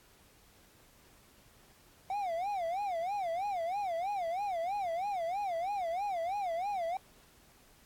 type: tone with vibrato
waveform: triangle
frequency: 738 Hz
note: F#5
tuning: 5 cents flat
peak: -30 dBFS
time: 2.1-6.97 s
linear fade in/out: 2 ms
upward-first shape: sine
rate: 3.1 Hz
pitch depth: 200 cents each way
effects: pink hiss -62 dBFS RMS until 7.85 s + AAC 64 kbps